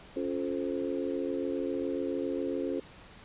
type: harmonic tone with a mistuned harmonic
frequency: 87.31 Hz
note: F2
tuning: in tune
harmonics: 3 / 4 / 5 / 6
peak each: -34 / -35 / -36 / -37 dBFS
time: 0.16-2.8 s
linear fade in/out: 5 ms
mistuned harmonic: 3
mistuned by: +94 cents
effects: pink hiss -52 dBFS RMS until 3.24 s + resampled to 8000 Hz